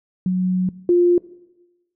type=tone pair in turn; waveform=sine; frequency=183.8 / 351.1 Hz; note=F#3 / F4; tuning=-11 / +9 cents; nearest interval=major seventh; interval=1120 cents; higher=second; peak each=-16 / -11 dBFS; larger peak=second; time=0.26-0.69 / 0.89-1.18 s; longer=first; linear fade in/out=2 ms; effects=noise-tail reverb RT60 1.0 s tail -19 dB re dry